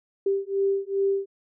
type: beating tone pair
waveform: sine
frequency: 392 / 394.5 Hz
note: G4 / G4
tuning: 0 / +11 cents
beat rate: 2.5 Hz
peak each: -25 dBFS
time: 0.26-1.26 s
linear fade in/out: 5 ms
effects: none